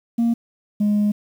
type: tone pair in turn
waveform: sine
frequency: 233.1 / 207.7 Hz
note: A#3 / G#3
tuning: 0 / 0 cents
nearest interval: major second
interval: 200 cents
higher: first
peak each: -13 dBFS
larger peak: neither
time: 0.18-0.34 / 0.8-1.12 s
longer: second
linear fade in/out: 10 ms
effects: tanh soft clip ceiling -14 dBFS + 8-bit